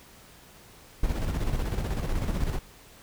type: noise with tremolo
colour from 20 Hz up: brown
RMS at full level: -26 dBFS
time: 1.03-2.59 s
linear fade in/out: 5 ms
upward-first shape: square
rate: 16 Hz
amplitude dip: 45%
effects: pink hiss -52 dBFS RMS until 3.02 s